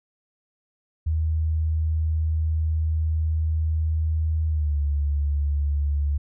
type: tone with pitch glide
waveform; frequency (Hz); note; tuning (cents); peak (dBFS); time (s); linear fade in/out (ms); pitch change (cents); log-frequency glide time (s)
sine; 79.1 to 72.12; D#2 to D2; +29 to -31; -20; 1.06-6.18; 10; -160; 4.47-4.79
effects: none